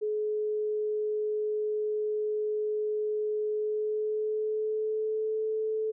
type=tone with pitch glide; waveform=sine; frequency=425.2 to 436.1 Hz; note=G#4 to A4; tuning=+41 to -15 cents; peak=-27 dBFS; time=0.01-5.92 s; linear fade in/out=20 ms; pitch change=+44 cents; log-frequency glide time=3.52-5.41 s; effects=none

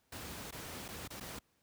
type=noise with dropouts; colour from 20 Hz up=pink; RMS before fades=-45 dBFS; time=0.12-1.39 s; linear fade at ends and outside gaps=5 ms; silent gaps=0.51-0.524 / 0.882-0.886 / 1.077-1.103 / 1.2-1.207 s; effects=pink hiss -75 dBFS RMS until 1.62 s + high-pass 60 Hz 12 dB/octave

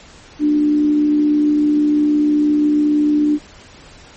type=tone with frequency modulation; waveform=sine; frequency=297.7 Hz; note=D4; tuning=24 cents sharp; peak=-11 dBFS; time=0.39-3.39 s; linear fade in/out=50 ms; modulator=69.8 Hz; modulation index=0.23; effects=pink hiss -42 dBFS RMS until 4.16 s + MP3 32 kbps

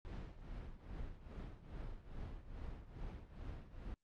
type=noise with tremolo; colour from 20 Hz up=brown; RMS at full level=-45 dBFS; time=0.05-3.94 s; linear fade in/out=0 ms; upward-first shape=triangle; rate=2.4 Hz; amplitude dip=80%; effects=low-pass 4000 Hz 12 dB/octave + Opus 48 kbps

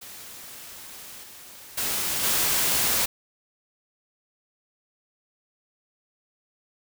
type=noise with level steps; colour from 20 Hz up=white; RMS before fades=-42 / -45 / -27 / -23 dBFS; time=0.01-3.06 s; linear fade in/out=10 ms; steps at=1.23 / 1.77 / 2.23 s; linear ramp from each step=10 ms; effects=none

